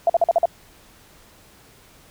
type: tone bursts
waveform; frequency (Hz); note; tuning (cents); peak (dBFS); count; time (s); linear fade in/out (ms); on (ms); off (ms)
sine; 677; E5; +46; -12; 6; 0.07-0.456; 2; 26; 46
effects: pink hiss -51 dBFS RMS until 2.1 s